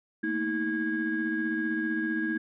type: tone cluster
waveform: sine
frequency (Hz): 222.8 / 238.2 / 319 / 1641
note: A3 / A#3 / D#4 / G#6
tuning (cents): +22 / +38 / +43 / -21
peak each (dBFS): -33 / -37 / -29 / -31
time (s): 0.23-2.38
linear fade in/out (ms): 10
effects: tanh soft clip ceiling -19 dBFS